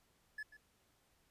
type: tone with echo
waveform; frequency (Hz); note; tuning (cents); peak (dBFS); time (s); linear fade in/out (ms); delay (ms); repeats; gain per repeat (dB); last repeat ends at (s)
triangle; 1716; A6; -44; -40; 0.38-0.43; 5; 140; 1; -14; 0.57
effects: pink hiss -74 dBFS RMS until 1.3 s + resampled to 32000 Hz